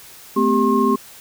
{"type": "tone cluster", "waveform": "sine", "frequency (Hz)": [220.3, 255.5, 394.6, 1072], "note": ["A3", "C4", "G4", "C6"], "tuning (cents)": [2, -41, 11, 42], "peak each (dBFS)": -19, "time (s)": [0.36, 0.96], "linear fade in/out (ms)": 10, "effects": ["white hiss -42 dBFS RMS until 1.2 s"]}